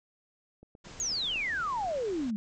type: click train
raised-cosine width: 2 ms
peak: -38 dBFS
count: 12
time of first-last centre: 0.63-1.967 s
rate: 8.23 Hz
type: low-pass noise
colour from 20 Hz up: pink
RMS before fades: -48 dBFS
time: 0.84-2.31 s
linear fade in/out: 10 ms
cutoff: 7700 Hz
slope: 96 dB/octave
type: exponential sweep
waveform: sine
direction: down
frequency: 6890 to 200.4 Hz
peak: -29 dBFS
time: 1-2.36 s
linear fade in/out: 0 ms
effects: none